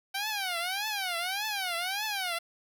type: tone with vibrato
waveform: 10% pulse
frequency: 766 Hz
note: G5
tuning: 40 cents flat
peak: -22 dBFS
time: 0.14-2.39 s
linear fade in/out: 10 ms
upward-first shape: triangle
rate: 1.7 Hz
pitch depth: 240 cents each way
effects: 10-bit